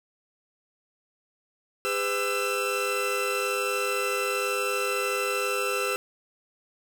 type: tone cluster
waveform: 45% pulse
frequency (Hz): 403.8 / 505 / 1332 / 2677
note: G#4 / B4 / E6 / E7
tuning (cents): -49 / +39 / +18 / +26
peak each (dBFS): -31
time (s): 1.85-5.96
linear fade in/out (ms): 0
effects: none